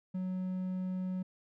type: tone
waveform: triangle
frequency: 185 Hz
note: F#3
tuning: in tune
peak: -31 dBFS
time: 0.14-1.23 s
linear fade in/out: 10 ms
effects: none